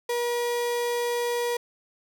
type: tone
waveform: 35% pulse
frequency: 479.5 Hz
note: A#4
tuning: 49 cents sharp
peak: -23 dBFS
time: 0.09-1.57 s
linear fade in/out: 5 ms
effects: none